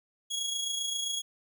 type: tone with amplitude modulation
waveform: 25% pulse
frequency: 3322 Hz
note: G#7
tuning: in tune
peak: -25 dBFS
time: 0.3-1.22 s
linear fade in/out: 20 ms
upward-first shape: sine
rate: 27.6 Hz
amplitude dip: 45%
effects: none